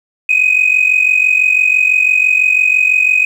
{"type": "tone pair together", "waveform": "sine", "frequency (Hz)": [2489, 2535], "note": ["D#7", "D#7"], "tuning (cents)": [0, 32], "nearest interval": "unison", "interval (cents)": 32, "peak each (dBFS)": -10, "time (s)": [0.29, 3.25], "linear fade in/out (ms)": 5, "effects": ["tanh soft clip ceiling -3 dBFS", "7-bit"]}